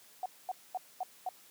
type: tone bursts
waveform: sine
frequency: 740 Hz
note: F#5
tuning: in tune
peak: -32 dBFS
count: 5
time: 0.23-1.29 s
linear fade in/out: 2 ms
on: 28 ms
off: 230 ms
effects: white hiss -59 dBFS RMS until 1.5 s + high-pass 150 Hz 12 dB/octave